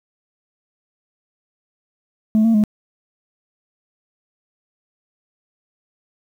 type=tone with pitch steps; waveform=sine; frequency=217.3 / 226.9 / 211.3 Hz; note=A3 / A#3 / G#3; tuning=-21 / -47 / +30 cents; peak=-9 dBFS; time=2.35-2.638 s; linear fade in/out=0 ms; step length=96 ms; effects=tanh soft clip ceiling -10 dBFS + 8-bit